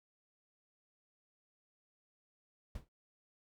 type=noise with exponential decay; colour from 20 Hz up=brown; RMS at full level=-40 dBFS; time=2.75-2.89 s; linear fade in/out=5 ms; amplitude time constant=29 ms; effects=none